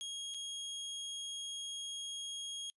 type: tone with dropouts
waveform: sawtooth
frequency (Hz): 3275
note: G#7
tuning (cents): -25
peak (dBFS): -37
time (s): 0.01-2.7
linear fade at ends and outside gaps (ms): 0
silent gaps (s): 0.34-0.345
effects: noise-tail reverb RT60 0.1 s tail -26 dB re dry + resampled to 24000 Hz